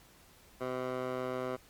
15% pulse tone with band-pass filter, 127.8 Hz, C3, 40 cents flat, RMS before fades -36 dBFS, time 0.6-1.57 s, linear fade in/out 20 ms, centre 760 Hz, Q 1.2, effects pink hiss -60 dBFS RMS until 1.69 s + MP3 96 kbps

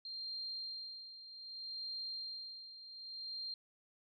sine tone with tremolo, 4186 Hz, C8, in tune, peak -40 dBFS, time 0.05-3.54 s, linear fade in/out 2 ms, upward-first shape sine, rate 0.64 Hz, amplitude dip 70%, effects none

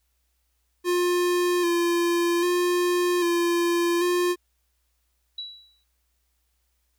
square tone with vibrato, 349.2 Hz, F4, in tune, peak -21 dBFS, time 0.84-4.36 s, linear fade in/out 50 ms, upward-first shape square, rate 0.63 Hz, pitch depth 26 cents each way
sine tone with exponential decay, 3919 Hz, B7, 14 cents flat, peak -29 dBFS, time 5.38-5.84 s, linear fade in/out 5 ms, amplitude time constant 98 ms
effects added 60 Hz sine -70 dBFS peak until 6.98 s + white hiss -74 dBFS RMS until 6.98 s

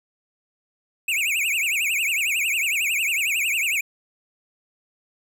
square tone with vibrato, 2489 Hz, D#7, in tune, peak -21 dBFS, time 1.08-3.81 s, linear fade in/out 5 ms, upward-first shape triangle, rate 11 Hz, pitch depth 260 cents each way, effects none

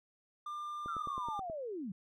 triangle tone, 1196 Hz, D6, 31 cents sharp, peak -37 dBFS, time 0.46-1.4 s, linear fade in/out 5 ms
click train, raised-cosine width 2 ms, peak -33 dBFS, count 7, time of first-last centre 0.86-1.499 s, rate 9.39 Hz
sine linear sweep, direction down, 1396.9 to 170 Hz, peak -38 dBFS, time 0.88-1.92 s, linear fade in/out 5 ms
effects none

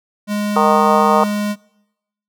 square tone, 207.3 Hz, G#3, 3 cents flat, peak -18 dBFS, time 0.27-1.56 s, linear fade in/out 50 ms
harmonic tone, 154.4 Hz, D#3, 13 cents flat, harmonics 3 / 4 / 5 / 6 / 7 / 8, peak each -18 / -18 / -18 / -18 / -18 / -18 dBFS, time 0.56-1.24 s, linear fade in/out 2 ms
effects noise-tail reverb RT60 0.9 s tail -24 dB re dry

